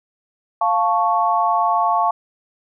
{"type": "chord", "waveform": "sine", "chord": "F augmented", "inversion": "none", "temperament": "equal", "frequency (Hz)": [698.5, 880, 1108.7], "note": ["F5", "A5", "C#6"], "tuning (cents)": [0, 0, 0], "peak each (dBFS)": -19, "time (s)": [0.61, 2.11], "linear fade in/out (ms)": 5, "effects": []}